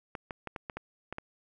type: clicks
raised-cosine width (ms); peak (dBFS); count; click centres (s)
0.5; -22; 8; 0.152 / 0.308 / 0.473 / 0.562 / 0.698 / 0.77 / 1.126 / 1.184
effects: none